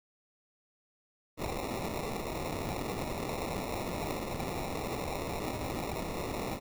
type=noise with sample-and-hold; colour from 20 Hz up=blue; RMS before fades=-36 dBFS; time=1.37-6.6 s; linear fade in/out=50 ms; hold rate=1575 Hz; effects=none